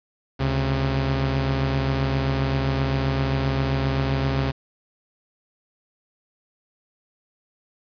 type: tone pair together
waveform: sawtooth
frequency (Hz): 71.1 / 134.58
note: C#2 / C3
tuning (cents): +45 / +49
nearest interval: major seventh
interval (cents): 1104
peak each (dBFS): -22 / -18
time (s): 0.39-4.52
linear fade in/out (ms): 20
effects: resampled to 11025 Hz + 7-bit